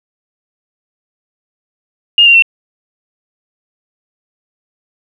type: tone with pitch steps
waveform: sine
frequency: 2835 / 2770 / 2707 Hz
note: F7 / F7 / E7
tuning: +25 / -15 / +45 cents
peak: -3 dBFS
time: 2.18-2.423 s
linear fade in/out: 2 ms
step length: 81 ms
effects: 7-bit